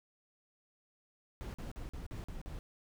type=noise bursts; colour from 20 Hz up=brown; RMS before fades=-43 dBFS; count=7; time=1.41-2.59 s; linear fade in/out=0 ms; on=130 ms; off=45 ms; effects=none